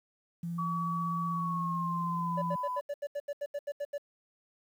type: tone with vibrato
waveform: sine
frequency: 170 Hz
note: F3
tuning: 46 cents flat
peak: -33 dBFS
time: 0.43-2.56 s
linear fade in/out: 5 ms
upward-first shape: sine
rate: 16 Hz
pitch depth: 13 cents each way
type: tone with pitch glide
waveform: sine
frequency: 1136 to 1000.4 Hz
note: C#6 to B5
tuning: +42 to +22 cents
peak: -32 dBFS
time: 0.58-2.8 s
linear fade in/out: 10 ms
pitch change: -220 cents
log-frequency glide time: 1.29-2.36 s
type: tone bursts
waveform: triangle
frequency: 576 Hz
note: D5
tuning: 34 cents flat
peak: -30 dBFS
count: 13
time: 2.37-3.981 s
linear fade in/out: 10 ms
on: 51 ms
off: 79 ms
effects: 10-bit